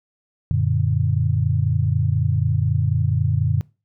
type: chord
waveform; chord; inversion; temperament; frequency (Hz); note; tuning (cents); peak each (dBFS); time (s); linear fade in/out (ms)
sine; Gb augmented; none; equal; 92.5 / 116.54 / 146.83; Gb2 / Bb2 / D3; 0 / 0 / 0; -21; 0.51-3.61; 0
effects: noise-tail reverb RT60 0.3 s tail -22 dB re dry